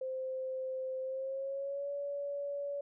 sine tone with pitch glide, 521 to 568.2 Hz, C5 to C#5, -7 to +43 cents, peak -35 dBFS, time 0.01-2.81 s, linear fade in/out 5 ms, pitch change +150 cents, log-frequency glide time 1.01-1.91 s, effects none

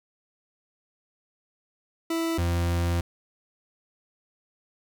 40% pulse tone pair in turn, 329.6 / 86 Hz, E4 / F2, 0 / -26 cents, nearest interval octave + major seventh, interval 2326 cents, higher first, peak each -24 / -22 dBFS, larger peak second, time 2.1-2.38 / 2.38-3.01 s, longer second, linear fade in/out 5 ms, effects none

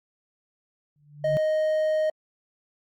sine tone with exponential growth, 146.83 Hz, D3, in tune, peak -24 dBFS, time 0.96-1.37 s, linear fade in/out 0 ms, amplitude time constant 89 ms
triangle tone, 622.3 Hz, D#5, in tune, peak -19 dBFS, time 1.24-2.1 s, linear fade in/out 5 ms
effects Opus 48 kbps

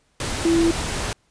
sine tone in noise, 333.3 Hz, E4, 19 cents sharp, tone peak -15 dBFS, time 0.45-0.71 s, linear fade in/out 2 ms, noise pink, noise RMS -26 dBFS, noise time 0.2-1.13 s, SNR +8 dB, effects pink hiss -64 dBFS RMS until 1.3 s + resampled to 22050 Hz

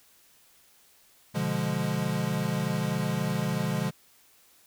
square chord, B diminished seventh, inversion none, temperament equal, 123.47 / 146.83 / 174.61 / 207.7 Hz, B2 / D3 / F3 / Ab3, 0 / 0 / 0 / 0 cents, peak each -35 / -32 / -32 / -33 dBFS, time 1.34-3.91 s, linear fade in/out 20 ms, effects white hiss -60 dBFS RMS until 4.66 s

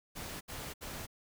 pink noise bursts, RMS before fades -43 dBFS, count 3, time 0.15-1.068 s, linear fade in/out 20 ms, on 260 ms, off 69 ms, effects none

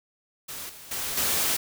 white noise with level steps, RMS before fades -37 / -45 / -31 / -25 dBFS, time 0.48-1.57 s, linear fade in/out 10 ms, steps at 0.69 / 0.91 / 1.17 s, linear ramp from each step 5 ms, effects none

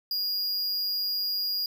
square tone, 4853 Hz, D#8, 44 cents flat, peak -27 dBFS, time 0.11-1.66 s, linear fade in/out 2 ms, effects none

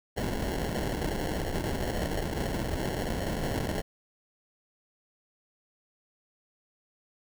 pink noise with sample-and-hold, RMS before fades -31 dBFS, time 0.16-3.82 s, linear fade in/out 20 ms, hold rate 1225 Hz, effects none

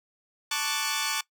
10% pulse chord, D major seventh, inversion second, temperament equal, 880 / 1108.7 / 1174.7 / 1480 Hz, A5 / C#6 / D6 / F#6, 0 / 0 / 0 / 0 cents, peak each -24 dBFS, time 0.51-1.21 s, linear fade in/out 5 ms, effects noise-tail reverb RT60 0.1 s tail -20 dB re dry

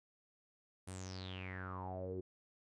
sawtooth tone with low-pass filter sweep, 93.2 Hz, F#2, 13 cents sharp, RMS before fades -45 dBFS, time 0.87-2.21 s, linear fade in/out 10 ms, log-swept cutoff 9700 to 360 Hz, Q 9.4, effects none

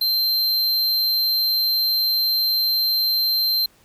square tone, 4134 Hz, C8, 22 cents flat, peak -18 dBFS, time 0.01-3.66 s, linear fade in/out 5 ms, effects pink hiss -56 dBFS RMS until 3.84 s

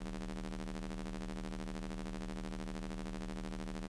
sawtooth ring-modulated tone, 79 Hz, D#2, 27 cents sharp, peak -33 dBFS, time 0-3.88 s, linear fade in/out 20 ms, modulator 112 Hz, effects resampled to 22050 Hz + 10-bit

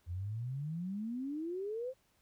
sine exponential sweep, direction up, 83 to 535 Hz, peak -36 dBFS, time 0.06-1.94 s, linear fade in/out 50 ms, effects pink hiss -73 dBFS RMS until 2.21 s

